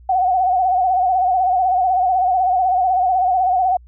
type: tone with vibrato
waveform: sine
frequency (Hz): 740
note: F#5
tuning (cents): 0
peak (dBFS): -13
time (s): 0.09-3.77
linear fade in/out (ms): 5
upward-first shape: sine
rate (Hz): 16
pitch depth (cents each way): 68
effects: added 60 Hz sine -41 dBFS peak until 3.87 s